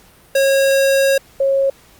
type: tone pair in turn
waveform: square / sine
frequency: 545 / 545 Hz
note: C#5 / C#5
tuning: -29 / -29 cents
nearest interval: unison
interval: 0 cents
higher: neither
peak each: -12 / -12 dBFS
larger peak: neither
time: 0.35-1.18 / 1.4-1.7 s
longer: first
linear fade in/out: 5 ms
effects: pink hiss -48 dBFS RMS until 1.99 s + Opus 48 kbps